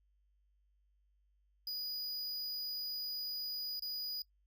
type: tone with dropouts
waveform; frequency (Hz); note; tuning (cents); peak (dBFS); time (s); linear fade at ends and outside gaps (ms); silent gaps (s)
square; 4926; D#8; -18; -38; 1.67-4.22; 2; 3.796-3.822
effects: noise-tail reverb RT60 0.1 s tail -19 dB re dry + added 50 Hz sine -70 dBFS peak until 4.46 s